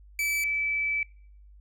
45% pulse / sine tone pair in turn, 2308 / 2308 Hz, D7 / D7, -31 / -31 cents, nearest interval unison, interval 0 cents, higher neither, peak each -25 dBFS, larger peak neither, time 0.19-0.44 / 0.44-1.03 s, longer second, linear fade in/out 2 ms, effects noise-tail reverb RT60 0.6 s tail -25 dB re dry + added 50 Hz sine -49 dBFS peak until 1.6 s

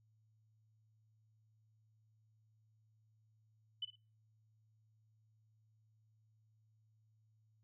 sine tone with echo, 3000 Hz, F#7, 23 cents sharp, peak -37 dBFS, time 3.82-3.85 s, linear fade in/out 5 ms, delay 54 ms, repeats 2, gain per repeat -12 dB, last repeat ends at 3.958 s, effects noise-tail reverb RT60 0.3 s tail -20 dB re dry + added 109 Hz sine -70 dBFS peak until 7.63 s

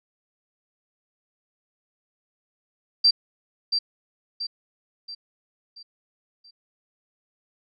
sine tone with echo, 4699 Hz, D8, in tune, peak -13 dBFS, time 3.04-3.11 s, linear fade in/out 10 ms, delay 680 ms, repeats 5, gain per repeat -7 dB, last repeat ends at 6.51 s, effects none

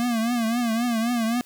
square tone with vibrato, 233.1 Hz, A#3, in tune, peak -22 dBFS, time 0-1.41 s, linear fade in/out 0 ms, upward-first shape triangle, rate 3.8 Hz, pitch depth 110 cents each way, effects white hiss -53 dBFS RMS until 1.45 s

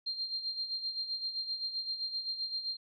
sine tone with tremolo, 4186 Hz, C8, in tune, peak -31 dBFS, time 0.06-2.77 s, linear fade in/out 10 ms, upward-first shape sine, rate 7.7 Hz, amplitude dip 65%, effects MP3 64 kbps

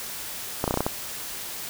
clicks, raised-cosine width 1 ms, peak -9 dBFS, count 7, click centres 0.641 / 0.678 / 0.709 / 0.741 / 0.774 / 0.806 / 0.865 s, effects white hiss -35 dBFS RMS until 1.69 s

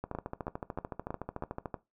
two click trains, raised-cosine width 1 ms, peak -22 / -21 dBFS, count 23 / 6, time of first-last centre 0.04-1.658 / 0.15-1.742 s, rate 13.6 / 3.14 Hz, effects noise-tail reverb RT60 0.2 s tail -17 dB re dry

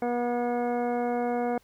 harmonic tone, 241.6 Hz, B3, 38 cents flat, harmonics 1 / 2 / 3 / 4 / 5 / 6 / 7 / 9, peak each -30 / -29 / -30 / -42 / -45 / -44 / -48 / -46 dBFS, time 0.02-1.58 s, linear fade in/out 2 ms, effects pink hiss -63 dBFS RMS until 1.63 s

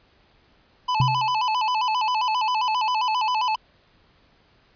square tone with vibrato, 932.3 Hz, A#5, in tune, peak -21 dBFS, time 0.88-3.56 s, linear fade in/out 10 ms, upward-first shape square, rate 7.5 Hz, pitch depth 120 cents each way
sine tone with exponential decay, 130.81 Hz, C3, in tune, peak -14 dBFS, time 1-1.39 s, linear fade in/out 2 ms, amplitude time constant 83 ms
effects pink hiss -59 dBFS RMS until 4.75 s + resampled to 11025 Hz

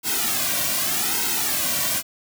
white noise with flanger, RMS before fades -23 dBFS, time 0.03-2.03 s, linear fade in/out 50 ms, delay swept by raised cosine 1.7 to 2.38 ms, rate 0.84 Hz, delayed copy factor -0.9, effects none

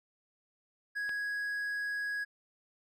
triangle tone, 1661.2 Hz, G#6, in tune, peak -31 dBFS, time 0.95-2.25 s, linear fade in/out 20 ms
click, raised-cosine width 0.3 ms, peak -29 dBFS, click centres 1.093 s
effects none

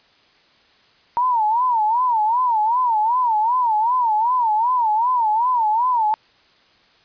sine tone with vibrato, 928 Hz, A#5, 8 cents flat, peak -15 dBFS, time 1.17-6.14 s, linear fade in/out 0 ms, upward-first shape sine, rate 2.6 Hz, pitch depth 160 cents each way, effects white hiss -55 dBFS RMS until 7.04 s + resampled to 11025 Hz

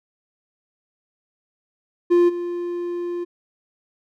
triangle tone with level steps, 349.2 Hz, F4, in tune, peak -10 / -22 dBFS, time 2.1-3.25 s, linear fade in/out 20 ms, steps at 2.28 s, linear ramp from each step 20 ms, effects none

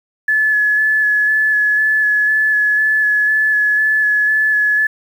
sine tone with vibrato, 1715 Hz, A6, 45 cents flat, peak -11 dBFS, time 0.28-4.87 s, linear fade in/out 5 ms, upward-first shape square, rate 2 Hz, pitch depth 13 cents each way, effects 7-bit

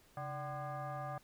sine tone with frequency modulation, 311.1 Hz, D#4, in tune, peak -39 dBFS, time 0.17-1.18 s, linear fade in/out 2 ms, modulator 448 Hz, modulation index 2.2, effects pink hiss -66 dBFS RMS until 1.23 s

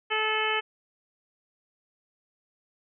harmonic tone, 434 Hz, A4, 24 cents flat, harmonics 1 / 2 / 3 / 4 / 5 / 6 / 7, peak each -32 / -32 / -32 / -32 / -32 / -32 / -32 dBFS, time 0.1-0.61 s, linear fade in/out 20 ms, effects none

